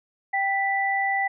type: tone pair together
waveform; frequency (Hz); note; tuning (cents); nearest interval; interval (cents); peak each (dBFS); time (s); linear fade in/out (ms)
sine; 784.2 / 1976; G5 / B6; 0 / 0; octave + major third; 1600; -24; 0.33-1.28; 10
effects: none